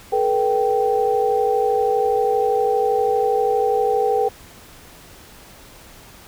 sine tone cluster, 429.6 / 482.1 / 780 Hz, A4 / B4 / G5, -41 / -42 / -9 cents, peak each -20 dBFS, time 0.12-4.29 s, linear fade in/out 10 ms, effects pink hiss -44 dBFS RMS until 6.27 s

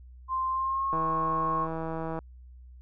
sine tone with pitch glide, 1046.5 to 1087.2 Hz, C6 to C#6, 0 to -34 cents, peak -26 dBFS, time 0.28-1.68 s, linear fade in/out 50 ms, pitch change +66 cents, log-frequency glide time 0.5-0.9 s
click train, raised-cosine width 1 ms, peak -21 dBFS, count 205, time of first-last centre 0.93-2.189 s, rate 162 Hz
effects added 62 Hz sine -46 dBFS peak until 2.81 s

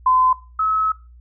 sine tone pair in turn, 1023 / 1289.2 Hz, C6 / E6, -39 / -39 cents, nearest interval major third, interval 400 cents, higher second, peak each -12 / -16 dBFS, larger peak first, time 0.06-0.33 / 0.59-0.92 s, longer second, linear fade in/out 5 ms, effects noise-tail reverb RT60 0.3 s tail -18 dB re dry + added 60 Hz sine -42 dBFS peak until 1.2 s

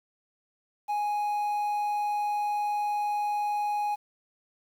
triangle tone with quantisation, 830.6 Hz, G#5, in tune, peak -24 dBFS, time 0.88-3.96 s, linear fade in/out 20 ms, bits 9, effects none

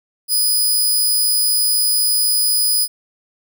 10% pulse tone, 4978 Hz, D#8, in tune, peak -7 dBFS, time 0.28-2.88 s, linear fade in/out 50 ms, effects none

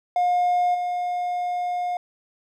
triangle tone with level steps, 714 Hz, F5, 38 cents sharp, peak -15 / -21 dBFS, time 0.16-1.97 s, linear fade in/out 2 ms, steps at 0.74 s, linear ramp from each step 10 ms, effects tanh soft clip ceiling -12 dBFS

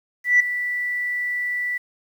sine tone with ADSR envelope, 1967 Hz, B6, 7 cents flat, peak -9 dBFS, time 0.24-1.78 s, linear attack 160 ms, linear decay 6 ms, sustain -13 dB, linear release 10 ms, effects tanh soft clip ceiling -7 dBFS + 8-bit

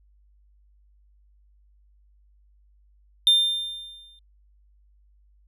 triangle tone with exponential decay, 3600 Hz, A7, 39 cents sharp, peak -11 dBFS, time 3.27-4.19 s, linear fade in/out 1 ms, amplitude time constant 200 ms, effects added 50 Hz sine -56 dBFS peak until 5.47 s

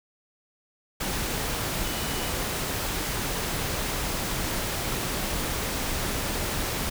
sine tone in noise, 2960 Hz, F#7, in tune, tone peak -40 dBFS, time 1.84-2.3 s, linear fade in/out 10 ms, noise pink, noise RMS -29 dBFS, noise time 1-6.9 s, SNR -14 dB, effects none

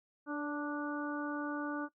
harmonic tone with a mistuned harmonic, 293.7 Hz, D4, in tune, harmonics 1 / 2 / 3 / 4 / 5, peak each -36 / -44 / -46 / -44 / -43 dBFS, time 0.26-1.89 s, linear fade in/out 50 ms, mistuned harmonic 2, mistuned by -18 cents, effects noise-tail reverb RT60 0.1 s tail -18 dB re dry

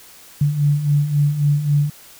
sine beating tone pair, 142.9 / 146.6 Hz, D3 / D3, -47 / -3 cents, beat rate 3.7 Hz, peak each -21 / -15 dBFS, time 0.41-1.9 s, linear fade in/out 5 ms, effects white hiss -44 dBFS RMS until 2.19 s

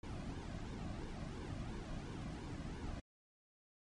brown noise with flanger, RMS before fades -45 dBFS, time 0.03-3 s, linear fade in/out 5 ms, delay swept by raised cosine 1.5 to 2.28 ms, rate 2.9 Hz, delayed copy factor -0.65, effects low-pass 8000 Hz 12 dB/octave + MP3 48 kbps

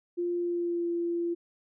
sine tone with pitch glide, 349.2 to 342.4 Hz, F4 to F4, 0 to -34 cents, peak -27 dBFS, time 0.17-1.35 s, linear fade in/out 20 ms, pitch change -34 cents, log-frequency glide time 0.37-0.89 s, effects none

